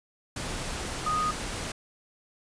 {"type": "tone in noise", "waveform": "sine", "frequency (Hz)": 1240, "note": "D#6", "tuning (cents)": -6, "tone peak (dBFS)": -25, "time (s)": [1.06, 1.31], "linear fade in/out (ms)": 5, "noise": "pink", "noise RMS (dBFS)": -34, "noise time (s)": [0.36, 1.72], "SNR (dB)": 6, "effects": ["resampled to 22050 Hz"]}